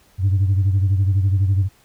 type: beating tone pair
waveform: sine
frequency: 95.8 / 107.8 Hz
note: G2 / A2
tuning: -39 / -35 cents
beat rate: 12 Hz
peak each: -13 / -21 dBFS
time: 0.18-1.69 s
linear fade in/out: 50 ms
effects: tanh soft clip ceiling -11 dBFS + pink hiss -55 dBFS RMS until 1.84 s